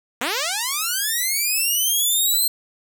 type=linear sweep; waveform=5% pulse; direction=up; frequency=220 to 4186 Hz; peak=-10 dBFS; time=0.21-2.48 s; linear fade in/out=5 ms; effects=none